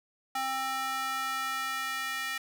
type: tone with high-pass filter sweep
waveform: square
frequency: 264.8 Hz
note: C4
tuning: 21 cents sharp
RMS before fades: -33 dBFS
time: 0.35-2.38 s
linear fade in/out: 5 ms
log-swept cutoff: 930 to 1800 Hz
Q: 2.2
effects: none